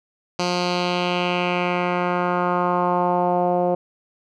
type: tone with low-pass filter sweep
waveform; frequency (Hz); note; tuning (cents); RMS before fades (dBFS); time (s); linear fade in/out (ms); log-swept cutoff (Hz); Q
10% pulse; 177.8; F3; +31; -21; 0.39-3.75; 5; 5200 to 600; 2.4
effects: none